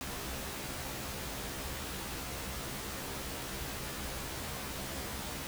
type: noise with comb filter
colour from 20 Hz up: pink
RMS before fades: -40 dBFS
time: 0.01-5.47 s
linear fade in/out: 0 ms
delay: 15 ms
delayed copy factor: +1
effects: none